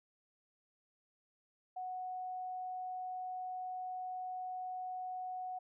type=tone; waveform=sine; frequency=738 Hz; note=F#5; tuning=5 cents flat; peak=-39 dBFS; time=1.76-5.59 s; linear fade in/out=10 ms; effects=none